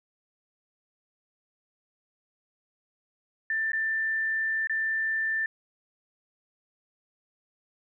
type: tone with dropouts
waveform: sine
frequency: 1778 Hz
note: A6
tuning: 18 cents sharp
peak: -25 dBFS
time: 3.5-5.46 s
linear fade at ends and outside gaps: 2 ms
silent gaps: 3.719-3.732 / 4.672-4.696 s
effects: none